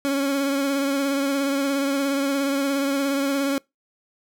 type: tone with vibrato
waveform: 30% pulse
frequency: 277.2 Hz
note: C#4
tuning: in tune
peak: -18 dBFS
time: 0.05-3.58 s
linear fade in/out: 0 ms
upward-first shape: triangle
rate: 17 Hz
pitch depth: 39 cents each way
effects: noise-tail reverb RT60 0.2 s tail -25 dB re dry